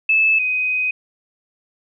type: tone pair in turn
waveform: sine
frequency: 2615 / 2508 Hz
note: E7 / D#7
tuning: -15 / +13 cents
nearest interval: minor second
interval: 72 cents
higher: first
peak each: -12 / -17 dBFS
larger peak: first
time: 0.09-0.39 / 0.39-0.91 s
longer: second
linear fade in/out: 5 ms
effects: none